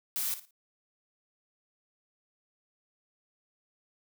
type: noise with echo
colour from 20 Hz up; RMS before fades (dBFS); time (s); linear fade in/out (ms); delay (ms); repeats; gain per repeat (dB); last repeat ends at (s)
blue; -32; 0.16-0.34; 0; 56; 3; -12; 0.508
effects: none